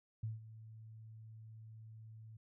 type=tone with ADSR envelope; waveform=sine; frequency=110.5 Hz; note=A2; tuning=8 cents sharp; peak=-36 dBFS; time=0.23-2.37 s; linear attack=6 ms; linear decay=160 ms; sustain=-15 dB; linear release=6 ms; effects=none

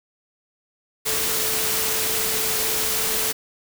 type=tone in noise; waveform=sine; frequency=440 Hz; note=A4; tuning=in tune; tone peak=-33 dBFS; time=1.05-3.33 s; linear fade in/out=20 ms; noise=white; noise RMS=-23 dBFS; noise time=1.05-3.33 s; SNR=-13 dB; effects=none

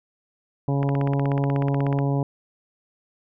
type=harmonic tone; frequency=139.6 Hz; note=C#3; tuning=13 cents sharp; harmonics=1 / 2 / 3 / 4 / 5 / 6 / 7; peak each=-21 / -27 / -31 / -33 / -35 / -37 / -38 dBFS; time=0.68-2.23 s; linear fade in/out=2 ms
type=click train; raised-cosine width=0.5 ms; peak=-16 dBFS; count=20; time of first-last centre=0.83-1.989 s; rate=16.4 Hz
effects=none

